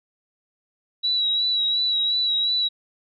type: tone with vibrato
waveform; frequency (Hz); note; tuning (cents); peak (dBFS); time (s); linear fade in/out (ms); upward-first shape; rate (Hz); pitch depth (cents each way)
sine; 3900; B7; -23; -19; 1.03-2.69; 20; sine; 2.8; 33
effects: none